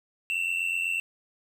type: tone pair together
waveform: triangle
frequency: 2668 / 2756 Hz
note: E7 / F7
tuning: +20 / -24 cents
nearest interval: minor second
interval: 56 cents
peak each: -26 / -29 dBFS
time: 0.3-1 s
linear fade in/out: 0 ms
effects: none